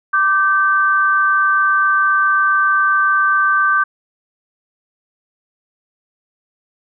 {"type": "tone pair together", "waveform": "sine", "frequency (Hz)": [1176, 1548.6], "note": ["D6", "G6"], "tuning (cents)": [2, -22], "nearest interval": "perfect fourth", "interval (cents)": 476, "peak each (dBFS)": -14, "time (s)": [0.13, 3.84], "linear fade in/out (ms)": 10, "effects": []}